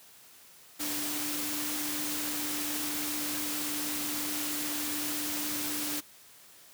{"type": "tone in noise", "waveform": "sine", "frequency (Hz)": 297.4, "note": "D4", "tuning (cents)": 22, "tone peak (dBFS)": -38, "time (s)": [0.79, 6.01], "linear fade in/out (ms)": 20, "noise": "white", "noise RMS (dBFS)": -34, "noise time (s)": [0.79, 6.01], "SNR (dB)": -7, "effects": ["white hiss -55 dBFS RMS until 6.73 s", "high-pass 80 Hz 12 dB/octave"]}